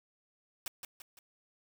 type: noise with echo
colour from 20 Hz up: white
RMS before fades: -38 dBFS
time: 0.66-0.68 s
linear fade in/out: 2 ms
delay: 170 ms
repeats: 3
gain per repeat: -6 dB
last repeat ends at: 1.19 s
effects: none